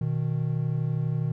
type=tone pair together; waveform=triangle; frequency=123.32 / 155.56 Hz; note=B2 / D#3; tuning=-2 / 0 cents; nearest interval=major third; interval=402 cents; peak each=-25 dBFS; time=0.01-1.32 s; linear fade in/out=5 ms; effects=none